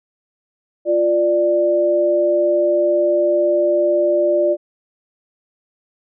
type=tone pair together; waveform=sine; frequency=348.9 / 591 Hz; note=F4 / D5; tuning=-2 / +11 cents; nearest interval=major sixth; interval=913 cents; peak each=-18 / -14 dBFS; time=0.85-4.57 s; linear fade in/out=50 ms; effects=none